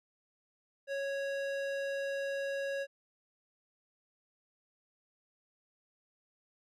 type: tone with band-pass filter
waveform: square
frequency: 553 Hz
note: C#5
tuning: 4 cents flat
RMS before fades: -36 dBFS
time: 0.87-2.87 s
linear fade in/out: 50 ms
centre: 1200 Hz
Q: 0.6
effects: none